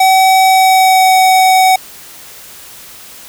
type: tone with pitch glide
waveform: square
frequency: 759 to 751.6 Hz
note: F#5 to F#5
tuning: +44 to +27 cents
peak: -6 dBFS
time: 0-1.76 s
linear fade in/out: 5 ms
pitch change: -17 cents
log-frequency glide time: 0.45-1.15 s
effects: white hiss -34 dBFS RMS until 3.28 s